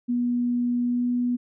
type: tone with pitch glide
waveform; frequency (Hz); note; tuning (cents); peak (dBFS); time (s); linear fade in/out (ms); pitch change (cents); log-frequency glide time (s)
sine; 242.8 to 244.6; B3 to B3; -29 to -16; -21; 0.08-1.37; 20; +13; 0.83-1.07
effects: none